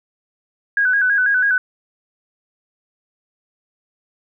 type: tone with vibrato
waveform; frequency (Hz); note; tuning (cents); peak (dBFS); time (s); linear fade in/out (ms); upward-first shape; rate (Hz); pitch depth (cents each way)
sine; 1568; G6; 0; -13; 0.77-1.58; 2; square; 6.1; 75
effects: none